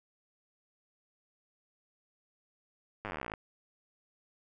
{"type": "slowing click train", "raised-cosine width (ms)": 0.5, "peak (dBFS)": -23, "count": 22, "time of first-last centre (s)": [3.05, 3.338], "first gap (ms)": 9, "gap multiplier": 1.04, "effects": []}